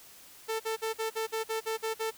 sawtooth tone bursts, 444.4 Hz, A4, 17 cents sharp, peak -26 dBFS, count 10, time 0.48-2.112 s, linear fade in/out 20 ms, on 120 ms, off 48 ms, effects white hiss -53 dBFS RMS until 2.17 s

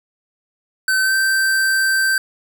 square tone with pitch glide, 1533 to 1558 Hz, G6 to G6, -39 to -11 cents, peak -15 dBFS, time 0.88-2.18 s, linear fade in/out 2 ms, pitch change +28 cents, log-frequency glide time 1.02-1.15 s, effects 7-bit

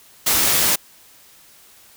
white noise, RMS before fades -17 dBFS, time 0.26-0.76 s, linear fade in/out 10 ms, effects white hiss -49 dBFS RMS until 1.96 s

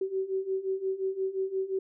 sine beating tone pair, 378.9 / 384.6 Hz, F#4 / G4, +41 / -33 cents, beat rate 5.7 Hz, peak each -33 / -30 dBFS, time 0.01-1.79 s, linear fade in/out 5 ms, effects none

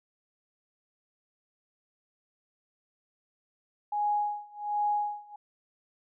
sine tone with tremolo, 830.6 Hz, G#5, in tune, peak -24 dBFS, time 3.92-5.36 s, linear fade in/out 5 ms, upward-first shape sine, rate 1.3 Hz, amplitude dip 95%, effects none

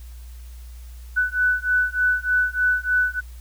sine beating tone pair, 1491 / 1494.3 Hz, F#6 / F#6, +13 / +17 cents, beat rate 3.3 Hz, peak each -21 dBFS, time 1.16-3.21 s, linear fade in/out 20 ms, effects added 60 Hz sine -36 dBFS peak until 3.4 s + white hiss -53 dBFS RMS until 3.4 s

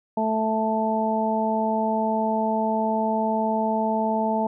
harmonic tone, 219.8 Hz, A3, 2 cents flat, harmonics 1 / 2 / 3 / 4, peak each -25 / -30 / -26 / -25 dBFS, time 0.17-4.47 s, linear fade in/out 5 ms, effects none

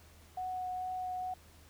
sine tone with vibrato, 737 Hz, F#5, 7 cents flat, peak -35 dBFS, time 0.37-1.34 s, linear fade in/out 5 ms, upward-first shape triangle, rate 2.3 Hz, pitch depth 10 cents each way, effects added 79 Hz sine -59 dBFS peak until 1.69 s + pink hiss -61 dBFS RMS until 1.69 s

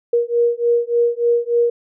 sine beating tone pair, 471.9 / 475.3 Hz, A#4 / A#4, +21 / +34 cents, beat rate 3.4 Hz, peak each -17 dBFS, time 0.13-1.7 s, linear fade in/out 5 ms, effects none

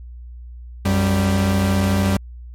45% pulse tone pair together, 91.31 / 196.3 Hz, F#2 / G3, -22 / +3 cents, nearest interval octave + minor second, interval 1325 cents, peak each -18 dBFS, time 0.85-2.17 s, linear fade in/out 5 ms, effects added 60 Hz sine -33 dBFS peak until 2.54 s + MP3 64 kbps

